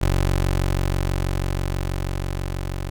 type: tone with level ramp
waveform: 20% pulse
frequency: 46.18 Hz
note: F#1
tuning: 3 cents flat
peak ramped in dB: -12 to -21 dBFS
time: 0.01-2.9 s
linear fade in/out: 10 ms
effects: none